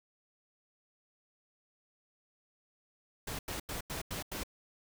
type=noise bursts; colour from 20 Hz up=pink; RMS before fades=-39 dBFS; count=6; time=3.27-4.435 s; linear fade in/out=5 ms; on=120 ms; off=89 ms; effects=none